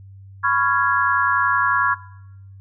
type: chord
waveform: sine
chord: C# dominant seventh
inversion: third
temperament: just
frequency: 997.9 / 1108.7 / 1385.9 / 1663.1 Hz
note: B5 / C#6 / E#6 / G#6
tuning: +18 / 0 / -14 / +2 cents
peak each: -24 / -20 / -21 / -20 dBFS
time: 0.43-1.95 s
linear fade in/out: 20 ms
effects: noise-tail reverb RT60 0.8 s tail -18 dB re dry + added 97 Hz sine -39 dBFS peak until 2.6 s